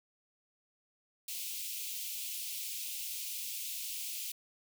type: high-pass noise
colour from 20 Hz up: white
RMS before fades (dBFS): -40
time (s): 1.28-4.32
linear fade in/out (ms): 5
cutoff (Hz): 2400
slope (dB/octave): 48
effects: none